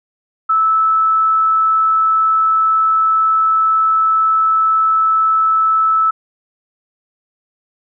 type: tone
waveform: sine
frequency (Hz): 1309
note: E6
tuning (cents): -13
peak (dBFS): -10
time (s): 0.49-6.11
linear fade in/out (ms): 10
effects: none